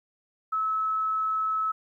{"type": "tone", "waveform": "sine", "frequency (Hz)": 1297, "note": "E6", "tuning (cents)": -28, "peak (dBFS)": -24, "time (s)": [0.52, 1.72], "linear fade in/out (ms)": 10, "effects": ["11-bit"]}